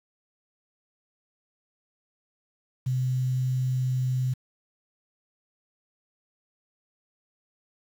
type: tone with quantisation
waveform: sine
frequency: 128.5 Hz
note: C3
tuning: 31 cents flat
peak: -23 dBFS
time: 2.86-4.34 s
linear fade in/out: 10 ms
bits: 8
effects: none